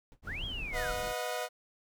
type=noise with exponential decay; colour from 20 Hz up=brown; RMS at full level=-48 dBFS; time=0.12-0.21 s; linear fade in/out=0 ms; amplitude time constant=19 ms
type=noise; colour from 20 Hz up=brown; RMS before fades=-41 dBFS; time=0.22-1.14 s; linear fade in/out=50 ms
type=linear two-way sweep; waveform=sine; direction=up then down; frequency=1318.5 to 3329 to 1318.5 Hz; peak=-37 dBFS; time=0.27-0.92 s; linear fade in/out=5 ms; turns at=0.45 s
type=chord; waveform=sawtooth; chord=B major; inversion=none; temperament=equal with one note detuned; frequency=493.9 / 622.3 / 724.8 Hz; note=B4 / D#5 / F#5; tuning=0 / 0 / -36 cents; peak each=-34 dBFS; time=0.72-1.49 s; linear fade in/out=50 ms
effects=none